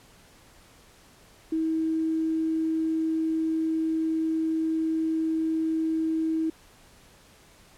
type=tone with tanh clipping; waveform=triangle; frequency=320.7 Hz; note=E4; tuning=48 cents flat; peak=-23 dBFS; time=1.52-6.5 s; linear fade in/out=5 ms; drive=3 dB; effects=pink hiss -55 dBFS RMS until 7.77 s + low-pass 12000 Hz 12 dB/octave